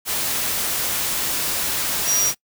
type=tone in noise; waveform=sine; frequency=5750 Hz; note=F8; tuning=50 cents sharp; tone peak=-16 dBFS; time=2.05-2.33 s; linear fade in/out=50 ms; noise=white; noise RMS=-23 dBFS; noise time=0.05-2.35 s; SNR=+4 dB; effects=noise-tail reverb RT60 0.1 s tail -23 dB re dry